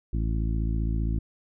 harmonic tone, 55.2 Hz, A1, 6 cents sharp, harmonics 1 / 2 / 3 / 4 / 5 / 6, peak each -25 / -31 / -35 / -37 / -39 / -41 dBFS, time 0.13-1.19 s, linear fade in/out 5 ms, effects none

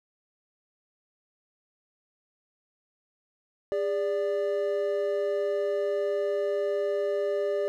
triangle tone pair together, 406.5 / 585 Hz, G#4 / D5, -37 / -7 cents, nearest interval tritone, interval 630 cents, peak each -26 dBFS, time 3.72-7.68 s, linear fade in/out 0 ms, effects none

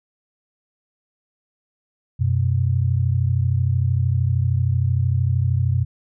sine tone pair together, 92.5 / 125.56 Hz, F#2 / B2, 0 / +29 cents, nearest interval perfect fourth, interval 529 cents, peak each -19 dBFS, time 2.19-5.85 s, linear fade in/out 20 ms, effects none

